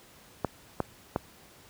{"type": "clicks", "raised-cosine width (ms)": 1, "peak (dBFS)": -12, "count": 3, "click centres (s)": [0.447, 0.803, 1.161], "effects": ["pink hiss -55 dBFS RMS until 1.69 s", "high-pass 60 Hz 12 dB/octave"]}